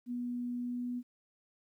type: tone with pitch glide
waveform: sine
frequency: 243.8 to 245.4 Hz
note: B3 to B3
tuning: -22 to -11 cents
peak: -34 dBFS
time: 0.06-1.03 s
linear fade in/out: 50 ms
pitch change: +11 cents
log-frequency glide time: 0.56-0.89 s
effects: 12-bit